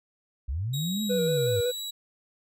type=linear two-way sweep; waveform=sine; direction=up then down; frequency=56.9 to 217.1 to 94.5 Hz; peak=-27 dBFS; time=0.48-1.61 s; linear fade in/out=10 ms; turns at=1.02 s
type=tone with pitch glide; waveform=sawtooth; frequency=3800 to 3898 Hz; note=A#7 to B7; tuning=+33 to -23 cents; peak=-30 dBFS; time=0.73-1.91 s; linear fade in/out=10 ms; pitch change=+44 cents; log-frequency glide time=0.85-1.57 s
type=tone with vibrato; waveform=triangle; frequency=486.1 Hz; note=B4; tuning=28 cents flat; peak=-22 dBFS; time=1.09-1.72 s; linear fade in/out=20 ms; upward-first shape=square; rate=5.3 Hz; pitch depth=27 cents each way
effects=none